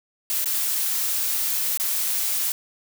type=noise with dropouts; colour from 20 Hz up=blue; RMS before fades=-24 dBFS; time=0.3-2.52 s; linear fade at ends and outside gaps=1 ms; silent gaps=0.444-0.458 / 1.774-1.798 s; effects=none